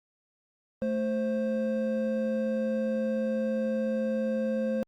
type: tone pair together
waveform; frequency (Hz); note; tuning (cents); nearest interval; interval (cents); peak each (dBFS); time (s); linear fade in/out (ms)
triangle; 220 / 525.7; A3 / C5; 0 / +8; octave + minor third; 1508; -27; 0.82-4.83; 0
effects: Opus 48 kbps